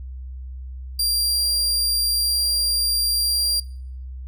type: tone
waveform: sawtooth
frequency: 4757 Hz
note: D8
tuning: 21 cents sharp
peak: -16 dBFS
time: 0.99-3.6 s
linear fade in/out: 5 ms
effects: noise-tail reverb RT60 0.6 s tail -24 dB re dry + added 64 Hz sine -31 dBFS peak until 4.27 s